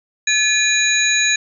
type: tone cluster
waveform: sine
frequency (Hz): 1718 / 2437 / 3925 / 6690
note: A6 / D#7 / B7 / G#8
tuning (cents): -42 / -37 / -11 / +12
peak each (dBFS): -19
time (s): 0.27-1.36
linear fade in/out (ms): 5
effects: none